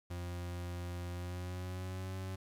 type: tone with pitch glide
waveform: 40% pulse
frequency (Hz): 88.1 to 94.42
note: F2 to F#2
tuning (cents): +16 to +36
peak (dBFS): -38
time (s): 0.1-2.36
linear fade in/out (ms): 10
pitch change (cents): +120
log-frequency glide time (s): 1.12-2.17
effects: resampled to 32000 Hz + 11-bit